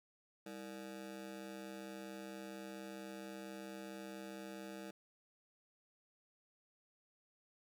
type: ring-modulated tone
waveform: 25% pulse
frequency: 261.6 Hz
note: C4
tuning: in tune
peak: -40 dBFS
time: 0.46-4.91 s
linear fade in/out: 5 ms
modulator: 62.2 Hz
effects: none